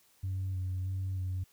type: tone with vibrato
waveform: sine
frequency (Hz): 93.6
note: F#2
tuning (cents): +20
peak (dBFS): -30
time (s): 0.23-1.44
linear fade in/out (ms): 10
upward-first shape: square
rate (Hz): 1.6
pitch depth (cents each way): 21
effects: tanh soft clip ceiling -29 dBFS + white hiss -66 dBFS RMS until 1.52 s